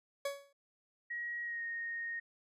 40% pulse tone with exponential decay, 561 Hz, C#5, 21 cents sharp, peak -31 dBFS, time 0.25-0.53 s, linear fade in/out 5 ms, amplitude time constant 60 ms
sine tone with pitch glide, 1900 to 1857.7 Hz, A#6 to A#6, +33 to -6 cents, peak -37 dBFS, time 1.1-2.2 s, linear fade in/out 10 ms, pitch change -39 cents, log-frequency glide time 1.43-1.63 s
effects resampled to 32000 Hz

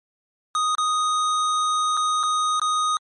square tone with dropouts, 1244.5 Hz, D#6, in tune, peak -20 dBFS, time 0.55-2.97 s, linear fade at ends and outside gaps 1 ms, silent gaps 0.751-0.782 / 1.969-1.973 / 2.231-2.235 / 2.597-2.616 s, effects MP3 48 kbps

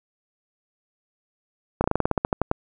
slowing click train, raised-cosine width 1 ms, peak -6 dBFS, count 13, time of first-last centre 1.81-2.514 s, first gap 31 ms, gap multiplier 1.11, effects none

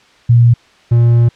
sine / triangle tone pair in turn, 118.7 / 118.21 Hz, A#2 / A#2, +32 / +25 cents, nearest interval unison, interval 7 cents, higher first, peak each -4 dBFS, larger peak neither, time 0.29-0.54 / 0.91-1.29 s, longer second, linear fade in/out 10 ms, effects white hiss -47 dBFS RMS until 1.35 s + low-pass 4000 Hz 12 dB/octave

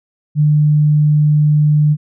sine tone, 150 Hz, D3, 37 cents sharp, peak -8 dBFS, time 0.35-1.97 s, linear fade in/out 50 ms, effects none

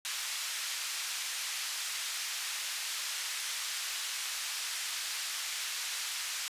white band-pass noise, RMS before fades -37 dBFS, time 0.05-6.48 s, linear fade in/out 0 ms, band 1500 to 6900 Hz, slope 12 dB/octave, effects resampled to 32000 Hz

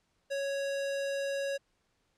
square tone, 554.4 Hz, C#5, in tune, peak -32 dBFS, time 0.3-1.58 s, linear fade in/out 20 ms, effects pink hiss -75 dBFS RMS until 2.17 s + low-pass 8000 Hz 12 dB/octave

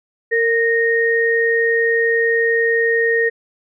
sine tone pair together, 459.9 / 1855.6 Hz, A#4 / A#6, -23 / -8 cents, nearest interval 2 octaves, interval 2415 cents, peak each -16 dBFS, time 0.31-3.3 s, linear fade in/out 20 ms, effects none

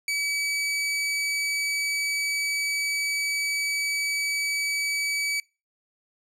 sawtooth tone, 2286 Hz, D7, 47 cents flat, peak -21 dBFS, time 0.08-5.4 s, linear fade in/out 2 ms, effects noise-tail reverb RT60 0.3 s tail -25 dB re dry + low-pass 11000 Hz 12 dB/octave

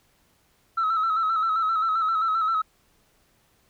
sine tone with vibrato, 1307 Hz, E6, 15 cents flat, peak -19 dBFS, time 0.77-2.62 s, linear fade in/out 10 ms, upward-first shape square, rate 7.6 Hz, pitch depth 43 cents each way, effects tanh soft clip ceiling -18 dBFS + pink hiss -64 dBFS RMS until 3.69 s

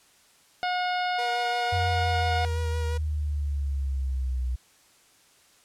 harmonic tone, 723 Hz, F#5, 40 cents flat, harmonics 1 / 2 / 3 / 4 / 5 / 6 / 7, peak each -26 / -32 / -36 / -38 / -40 / -42 / -43 dBFS, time 0.63-2.45 s, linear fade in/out 0 ms
sawtooth tone with vibrato, 478.1 Hz, A#4, 44 cents sharp, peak -30 dBFS, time 1.18-2.98 s, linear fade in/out 10 ms, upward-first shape sine, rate 5.8 Hz, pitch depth 19 cents each way
sine exponential sweep, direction down, 91.9 to 61.74 Hz, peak -25 dBFS, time 1.72-4.56 s, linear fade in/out 10 ms
effects white hiss -59 dBFS RMS until 5.64 s + low-pass 10000 Hz 12 dB/octave

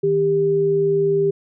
sine tone pair together, 157.6 / 397.1 Hz, D#3 / G4, +23 / +22 cents, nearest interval octave + major third, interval 1599 cents, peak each -25 / -15 dBFS, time 0.03-1.31 s, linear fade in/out 10 ms, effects none

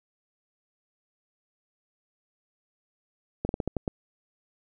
slowing click train, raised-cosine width 2 ms, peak -14 dBFS, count 7, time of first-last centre 3.45-3.878 s, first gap 41 ms, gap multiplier 1.22, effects none

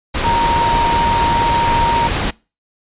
sine tone in noise, 932.3 Hz, A#5, in tune, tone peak -13 dBFS, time 0.24-2.08 s, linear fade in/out 10 ms, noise pink, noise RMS -18 dBFS, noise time 0.14-2.31 s, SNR +2 dB, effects noise-tail reverb RT60 0.3 s tail -24 dB re dry + resampled to 8000 Hz

